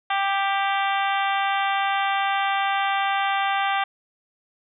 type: harmonic tone with a mistuned harmonic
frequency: 393.9 Hz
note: G4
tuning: 8 cents sharp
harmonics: 2 / 3 / 4 / 5 / 6 / 7 / 8 / 9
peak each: -23 / -27 / -29 / -31 / -33 / -34 / -35 / -36 dBFS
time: 0.1-3.84 s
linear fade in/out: 5 ms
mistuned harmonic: 6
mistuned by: -26 cents
effects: none